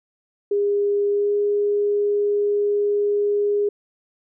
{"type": "tone with pitch glide", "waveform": "sine", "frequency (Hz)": [406.7, 410.7], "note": ["G#4", "G#4"], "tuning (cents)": [-36, -19], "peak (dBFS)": -17, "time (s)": [0.51, 3.69], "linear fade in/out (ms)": 5, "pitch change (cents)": 17, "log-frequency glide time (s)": [1.1, 1.34], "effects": []}